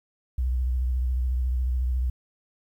sine tone with vibrato, 62.8 Hz, B1, 30 cents sharp, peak -22 dBFS, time 0.38-2.1 s, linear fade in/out 5 ms, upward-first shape triangle, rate 14 Hz, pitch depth 82 cents each way, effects 10-bit

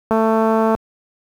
click train, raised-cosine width 1 ms, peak -4 dBFS, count 143, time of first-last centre 0.11-0.75 s, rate 222 Hz, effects high-pass 60 Hz 12 dB/octave + 7-bit

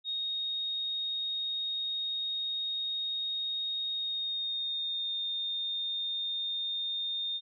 sine tone with pitch glide, 3729 to 3648 Hz, A#7 to A#7, 0 to -38 cents, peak -31 dBFS, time 0.04-7.41 s, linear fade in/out 50 ms, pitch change -38 cents, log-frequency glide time 3.92-5.16 s, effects none

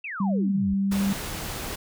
sine exponential sweep, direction down, 2766 to 62.6 Hz, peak -31 dBFS, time 0.04-0.74 s, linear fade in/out 5 ms
sine tone with pitch glide, 196 to 197.59 Hz, G3 to G3, 0 to +14 cents, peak -21 dBFS, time 0.2-1.13 s, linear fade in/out 5 ms, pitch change +14 cents, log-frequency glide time 0.8-0.96 s
pink noise, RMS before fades -33 dBFS, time 0.91-1.76 s, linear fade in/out 10 ms
effects none

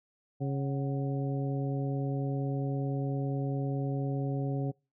harmonic tone with a mistuned harmonic, 137.7 Hz, C#3, 11 cents flat, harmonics 1 / 2 / 3 / 4 / 5, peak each -30 / -36 / -40 / -42 / -44 dBFS, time 0.4-4.72 s, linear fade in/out 20 ms, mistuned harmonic 5, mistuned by +120 cents, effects noise-tail reverb RT60 0.3 s tail -26 dB re dry

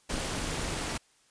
pink noise with amplitude modulation, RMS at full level -30 dBFS, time 0.09-0.98 s, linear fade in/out 10 ms, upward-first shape sine, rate 279 Hz, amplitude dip 70%, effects white hiss -65 dBFS RMS until 1.3 s + resampled to 22050 Hz

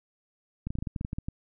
clicks, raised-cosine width 5 ms, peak -20 dBFS, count 12, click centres 0.67 / 0.705 / 0.754 / 0.787 / 0.825 / 0.872 / 0.962 / 1.011 / 1.049 / 1.131 / 1.185 / 1.285 s, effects none

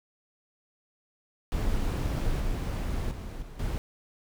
brown noise with level steps, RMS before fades -28 / -30 / -37 / -42 / -30 dBFS, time 1.52-3.78 s, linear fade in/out 0 ms, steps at 2.4 / 3.11 / 3.42 / 3.59 s, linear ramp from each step 5 ms, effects none

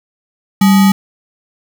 sine tone with sample-and-hold, 195.2 Hz, G3, 7 cents flat, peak -5 dBFS, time 0.61-0.92 s, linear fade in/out 5 ms, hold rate 1050 Hz, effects none

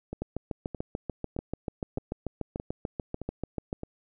two click trains, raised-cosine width 2 ms, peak -22 / -18 dBFS, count 7 / 25, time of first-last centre 0.13-3.834 / 0.22-3.729 s, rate 1.62 / 6.84 Hz, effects none

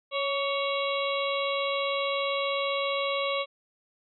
harmonic tone with a mistuned harmonic, 554.4 Hz, C#5, in tune, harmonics 1 / 2 / 4 / 5 / 6 / 7, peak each -29 / -32 / -35 / -36 / -37 / -37 dBFS, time 0.11-3.46 s, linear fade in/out 50 ms, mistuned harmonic 2, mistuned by +31 cents, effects none

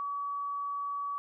sine tone, 1138 Hz, C#6, 45 cents sharp, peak -32 dBFS, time 0-1.18 s, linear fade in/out 0 ms, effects none

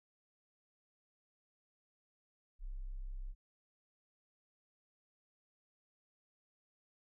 sine tone, 32.7 Hz, C1, in tune, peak -40 dBFS, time 2.59-3.35 s, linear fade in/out 50 ms, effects none

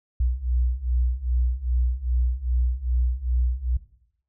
sine beating tone pair, 60.1 / 62.6 Hz, B1 / B1, -46 / +24 cents, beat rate 2.5 Hz, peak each -24 / -22 dBFS, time 0.2-3.77 s, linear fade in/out 5 ms, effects noise-tail reverb RT60 0.7 s tail -17 dB re dry + tanh soft clip ceiling -14 dBFS

